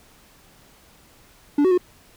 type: tone with pitch steps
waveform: triangle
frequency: 289.8 / 373.4 / 360 Hz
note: D4 / F#4 / F#4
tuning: -23 / +16 / -47 cents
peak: -12 dBFS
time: 1.58-1.778 s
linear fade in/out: 5 ms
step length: 66 ms
effects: pink hiss -53 dBFS RMS until 2.16 s